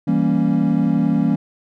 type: chord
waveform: triangle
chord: E diminished seventh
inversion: none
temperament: equal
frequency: 164.81 / 196 / 233.1 / 277.2 Hz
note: E3 / G3 / Bb3 / Db4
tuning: 0 / 0 / 0 / 0 cents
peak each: -18 / -18 / -17 / -18 dBFS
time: 0.07-1.36 s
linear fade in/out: 10 ms
effects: tanh soft clip ceiling -3 dBFS